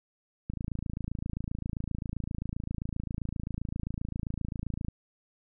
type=click train; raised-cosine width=5 ms; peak=-21 dBFS; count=122; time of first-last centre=0.5-4.884 s; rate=27.6 Hz; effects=none